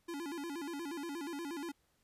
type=tone with vibrato; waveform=square; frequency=310.9 Hz; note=D#4; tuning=1 cent flat; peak=-40 dBFS; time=0.08-1.72 s; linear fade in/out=10 ms; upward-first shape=square; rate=8.4 Hz; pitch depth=160 cents each way; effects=pink hiss -75 dBFS RMS until 2.03 s + resampled to 32000 Hz